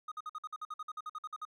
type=tone bursts; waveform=triangle; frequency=1244.5 Hz; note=D#6; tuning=in tune; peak=-36 dBFS; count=16; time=0.08-1.452 s; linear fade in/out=5 ms; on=37 ms; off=52 ms; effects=none